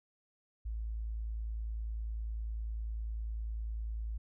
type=tone; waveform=sine; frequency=55 Hz; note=A1; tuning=in tune; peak=-35 dBFS; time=0.65-4.18 s; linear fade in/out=10 ms; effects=none